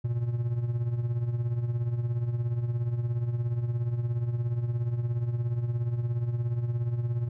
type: tone with tremolo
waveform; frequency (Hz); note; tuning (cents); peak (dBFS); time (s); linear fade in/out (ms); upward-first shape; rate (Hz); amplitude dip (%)
triangle; 119.1; A#2; +38; -21; 0.04-7.29; 10; triangle; 17; 70
effects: none